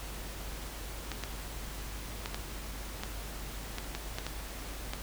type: clicks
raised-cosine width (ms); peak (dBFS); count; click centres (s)
0.2; -18; 10; 1.117 / 1.237 / 2.259 / 2.345 / 3.035 / 3.784 / 3.95 / 4.185 / 4.266 / 4.935
effects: added 50 Hz sine -41 dBFS peak until 5.02 s + pink hiss -44 dBFS RMS until 5.02 s